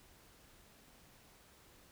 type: silence
effects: pink hiss -63 dBFS RMS until 1.91 s